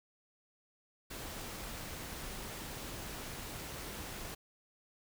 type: noise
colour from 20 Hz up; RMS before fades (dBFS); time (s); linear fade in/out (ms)
pink; -44; 1.1-4.35; 10
effects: none